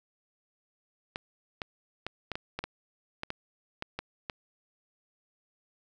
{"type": "clicks", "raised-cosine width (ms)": 0.3, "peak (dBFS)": -18, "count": 12, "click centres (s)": [1.159, 1.618, 2.066, 2.317, 2.355, 2.59, 2.64, 3.234, 3.304, 3.824, 3.99, 4.298], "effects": []}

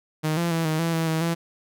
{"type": "tone with pitch steps", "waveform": "sawtooth", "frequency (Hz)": [155.5, 170.6, 164.6, 156.9, 166.5, 163.2, 160, 167.7], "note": ["D#3", "F3", "E3", "D#3", "E3", "E3", "D#3", "E3"], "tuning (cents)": [-1, -40, -2, 15, 18, -17, 49, 30], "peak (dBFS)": -18, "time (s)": [0.23, 1.35], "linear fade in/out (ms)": 20, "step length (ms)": 140, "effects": []}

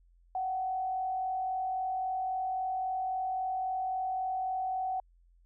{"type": "tone with frequency modulation", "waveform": "sine", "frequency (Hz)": 750, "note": "F#5", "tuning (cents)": 23, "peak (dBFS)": -30, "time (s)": [0.35, 5], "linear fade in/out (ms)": 2, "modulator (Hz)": 43.7, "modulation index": 0.35, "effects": ["added 43 Hz sine -60 dBFS peak until 5.45 s"]}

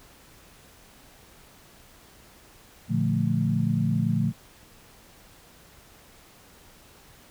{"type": "chord", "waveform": "sine", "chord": "Bb major seventh", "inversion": "none", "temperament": "equal", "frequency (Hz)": [116.54, 146.83, 174.61, 220], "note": ["Bb2", "D3", "F3", "A3"], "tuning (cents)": [0, 0, 0, 0], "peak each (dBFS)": -27, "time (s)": [2.88, 4.33], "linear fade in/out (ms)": 50, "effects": ["pink hiss -53 dBFS RMS until 7.3 s"]}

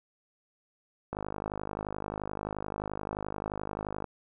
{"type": "click train", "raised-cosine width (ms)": 1, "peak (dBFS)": -20, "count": 151, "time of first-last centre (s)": [1.13, 4.043], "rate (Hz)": 51.5, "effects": []}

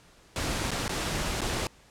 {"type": "noise with dropouts", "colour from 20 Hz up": "pink", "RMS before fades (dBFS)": -30, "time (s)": [0.36, 1.67], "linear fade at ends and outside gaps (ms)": 1, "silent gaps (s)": [[0.707, 0.715], [0.88, 0.893], [1.408, 1.416]], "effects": ["pink hiss -57 dBFS RMS until 1.9 s", "low-pass 9000 Hz 12 dB/octave"]}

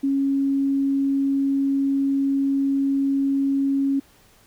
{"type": "tone", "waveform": "sine", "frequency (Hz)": 275, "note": "C#4", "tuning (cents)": -14, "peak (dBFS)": -18, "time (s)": [0.03, 4], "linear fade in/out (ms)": 10, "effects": ["pink hiss -55 dBFS RMS until 4.46 s"]}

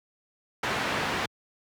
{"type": "low-pass noise", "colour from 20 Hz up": "white", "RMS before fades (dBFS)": -29, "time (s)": [0.63, 1.26], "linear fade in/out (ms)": 5, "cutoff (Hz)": 2100, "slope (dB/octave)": 12, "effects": ["high-pass 80 Hz 12 dB/octave"]}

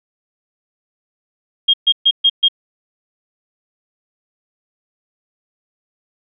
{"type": "tone bursts", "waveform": "sine", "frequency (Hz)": 3238, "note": "G#7", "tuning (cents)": -45, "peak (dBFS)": -8, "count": 5, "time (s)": [1.68, 2.485], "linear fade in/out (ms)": 10, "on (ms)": 57, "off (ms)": 130, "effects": []}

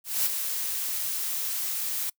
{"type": "noise with ADSR envelope", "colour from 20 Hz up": "blue", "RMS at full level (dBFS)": -23, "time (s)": [0.04, 2.1], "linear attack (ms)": 220, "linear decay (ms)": 15, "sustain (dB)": -7, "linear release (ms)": 7, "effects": ["noise-tail reverb RT60 0.1 s tail -25 dB re dry"]}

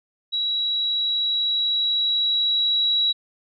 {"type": "tone with level ramp", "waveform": "sine", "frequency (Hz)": 3888, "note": "B7", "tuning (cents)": -28, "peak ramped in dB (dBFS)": [-21, -17], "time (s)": [0.32, 3.13], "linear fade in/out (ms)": 20, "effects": []}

